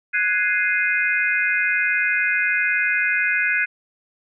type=chord; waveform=sine; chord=Ab dominant seventh; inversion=third; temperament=equal; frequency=1480 / 1661.2 / 2093 / 2489 Hz; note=Gb6 / Ab6 / C7 / Eb7; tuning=0 / 0 / 0 / 0 cents; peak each=-23 dBFS; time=0.13-3.66 s; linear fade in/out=20 ms; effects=none